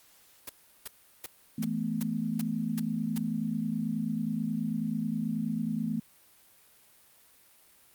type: noise bursts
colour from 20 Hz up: white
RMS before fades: -38 dBFS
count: 8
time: 0.47-3.182 s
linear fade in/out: 5 ms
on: 24 ms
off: 360 ms
type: chord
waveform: sine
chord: E suspended fourth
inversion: none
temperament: equal with one note detuned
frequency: 164.81 / 217.6 / 246.9 Hz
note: E3 / A3 / B3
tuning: 0 / -19 / 0 cents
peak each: -35 / -31 / -34 dBFS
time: 1.58-6 s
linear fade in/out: 5 ms
effects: white hiss -60 dBFS RMS until 7.94 s + Opus 48 kbps